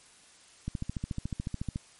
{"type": "click train", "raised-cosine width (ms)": 5, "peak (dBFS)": -20, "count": 16, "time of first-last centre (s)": [0.68, 1.759], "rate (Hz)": 13.9, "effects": ["white hiss -57 dBFS RMS until 1.99 s", "MP3 48 kbps"]}